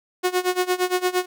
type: tone with tremolo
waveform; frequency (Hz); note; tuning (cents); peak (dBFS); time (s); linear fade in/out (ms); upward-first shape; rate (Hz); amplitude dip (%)
sawtooth; 363.9; F#4; -29; -13; 0.23-1.26; 20; sine; 8.7; 90
effects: none